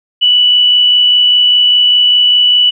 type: tone with amplitude modulation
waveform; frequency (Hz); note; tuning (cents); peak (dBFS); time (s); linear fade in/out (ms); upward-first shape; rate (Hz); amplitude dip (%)
sine; 2960; F#7; 0; -4; 0.21-2.71; 20; sine; 65; 25
effects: none